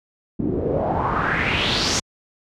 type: noise with low-pass filter sweep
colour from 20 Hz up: pink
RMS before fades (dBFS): -21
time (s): 0.39-2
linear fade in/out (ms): 10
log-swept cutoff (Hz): 270 to 6600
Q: 3.9
effects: high-pass 60 Hz 12 dB/octave